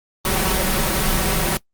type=noise with comb filter; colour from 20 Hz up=pink; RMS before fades=-19 dBFS; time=0.25-1.57 s; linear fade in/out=0 ms; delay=5.3 ms; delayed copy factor=+0.75; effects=noise-tail reverb RT60 0.1 s tail -22 dB re dry + Opus 32 kbps